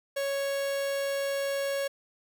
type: tone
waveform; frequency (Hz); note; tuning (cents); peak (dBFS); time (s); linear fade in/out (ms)
45% pulse; 554.4; C#5; 0; -28; 0.16-1.88; 10
effects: none